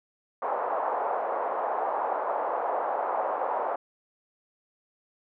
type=band-pass noise; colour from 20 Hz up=pink; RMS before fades=-29 dBFS; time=0.42-3.76 s; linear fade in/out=5 ms; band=580 to 1000 Hz; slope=24 dB/octave; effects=none